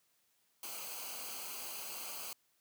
white noise with comb filter, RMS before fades -44 dBFS, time 0.63-2.33 s, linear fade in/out 2 ms, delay 0.55 ms, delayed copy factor -0.7, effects white hiss -75 dBFS RMS until 2.6 s + high-pass 80 Hz 12 dB/octave

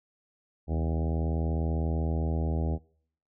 harmonic tone with a mistuned harmonic, 80.3 Hz, E2, 45 cents flat, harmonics 1 / 2 / 3 / 4 / 5 / 6 / 7 / 8 / 9 / 10, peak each -27 / -33 / -37 / -39 / -41 / -43 / -44 / -45 / -46 / -47 dBFS, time 0.67-2.79 s, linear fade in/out 50 ms, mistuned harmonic 1, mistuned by -92 cents, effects noise-tail reverb RT60 0.6 s tail -23 dB re dry

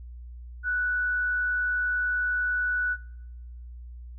sine tone with frequency modulation, 1480 Hz, F#6, in tune, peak -24 dBFS, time 0.63-2.97 s, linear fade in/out 50 ms, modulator 71 Hz, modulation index 0.23, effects noise-tail reverb RT60 1.0 s tail -25 dB re dry + added 60 Hz sine -39 dBFS peak until 4.18 s

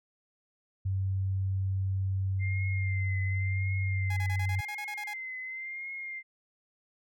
sine tone, 95.8 Hz, G2, 39 cents flat, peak -27 dBFS, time 0.85-4.61 s, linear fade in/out 10 ms
sine tone with vibrato, 2093 Hz, C7, in tune, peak -36 dBFS, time 2.39-6.23 s, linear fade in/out 50 ms, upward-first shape triangle, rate 0.92 Hz, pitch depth 56 cents each way
sawtooth tone bursts, 832 Hz, G#5, 3 cents sharp, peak -35 dBFS, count 11, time 4.1-5.137 s, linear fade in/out 5 ms, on 67 ms, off 30 ms
effects none

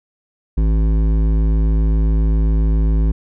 sine tone with hard clipping, 53.7 Hz, A1, 41 cents flat, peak -14 dBFS, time 0.57-3.12 s, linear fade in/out 10 ms, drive 12 dB, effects none

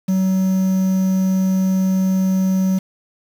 triangle tone with quantisation, 188.7 Hz, F#3, 34 cents sharp, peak -12 dBFS, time 0.08-2.79 s, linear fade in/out 10 ms, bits 6, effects none

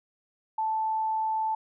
sine tone, 878 Hz, A5, 4 cents flat, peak -25 dBFS, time 0.58-1.55 s, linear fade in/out 5 ms, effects none

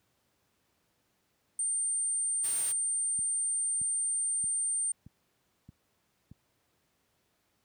sine tone, 8870 Hz, C#9, in tune, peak -28 dBFS, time 1.59-4.92 s, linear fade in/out 2 ms
white noise, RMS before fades -42 dBFS, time 2.43-2.73 s, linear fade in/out 20 ms
click train, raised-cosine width 5 ms, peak -35 dBFS, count 6, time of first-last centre 3.19-6.315 s, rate 1.6 Hz
effects pink hiss -74 dBFS RMS until 7.64 s + high-pass 80 Hz 12 dB/octave

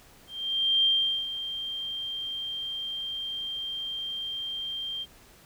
sine tone with ADSR envelope, 3175 Hz, G7, 21 cents sharp, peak -19 dBFS, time 0.27-5.06 s, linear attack 570 ms, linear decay 420 ms, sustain -12 dB, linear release 39 ms, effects pink hiss -55 dBFS RMS until 5.45 s

